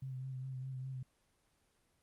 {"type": "tone with vibrato", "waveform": "sine", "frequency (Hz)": 130.81, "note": "C3", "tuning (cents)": 0, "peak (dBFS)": -40, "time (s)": [0.02, 1.03], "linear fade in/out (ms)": 5, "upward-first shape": "sine", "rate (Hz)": 4.9, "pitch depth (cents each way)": 31, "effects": ["pink hiss -75 dBFS RMS until 2.02 s", "Opus 24 kbps"]}